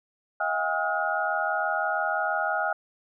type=tone cluster; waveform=sine; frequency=638 / 721 / 807 / 1274 / 1434 Hz; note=D#5 / F#5 / G#5 / D#6 / F6; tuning=+43 / -45 / -50 / +41 / +45 cents; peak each=-31 / -32 / -30 / -33 / -28 dBFS; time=0.4-2.73 s; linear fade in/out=5 ms; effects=none